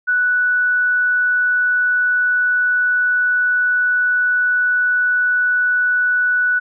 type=tone; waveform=sine; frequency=1480 Hz; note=F#6; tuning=in tune; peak=-13 dBFS; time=0.07-6.6 s; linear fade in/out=20 ms; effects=none